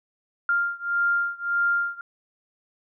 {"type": "beating tone pair", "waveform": "sine", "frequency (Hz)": [1396.9, 1398.6], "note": ["F6", "F6"], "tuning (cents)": [0, 2], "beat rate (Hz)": 1.7, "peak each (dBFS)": [-24, -25], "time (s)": [0.49, 2.01], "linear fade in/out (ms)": 2, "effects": []}